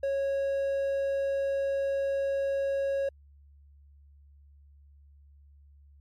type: tone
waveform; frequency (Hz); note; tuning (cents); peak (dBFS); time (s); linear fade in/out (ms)
triangle; 550; C#5; -14; -24; 0.03-3.09; 5
effects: added 71 Hz sine -53 dBFS peak until 6 s + MP3 64 kbps